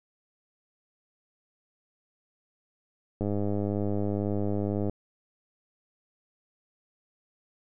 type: click train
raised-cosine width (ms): 2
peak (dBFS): -17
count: 173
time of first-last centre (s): 3.21-4.896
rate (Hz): 102
effects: none